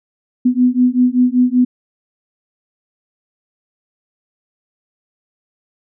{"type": "beating tone pair", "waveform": "sine", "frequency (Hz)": [246.9, 252.1], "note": ["B3", "B3"], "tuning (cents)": [0, 36], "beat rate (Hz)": 5.2, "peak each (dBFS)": -13, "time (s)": [0.45, 1.65], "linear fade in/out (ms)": 10, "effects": []}